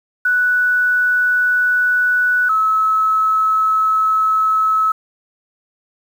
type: tone pair in turn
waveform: sine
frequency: 1480 / 1294.2 Hz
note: F#6 / E6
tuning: 0 / -32 cents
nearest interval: major second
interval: 232 cents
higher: first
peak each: -12 / -12 dBFS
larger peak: neither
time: 0.25-2.49 / 2.49-4.92 s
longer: second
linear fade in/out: 5 ms
effects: 7-bit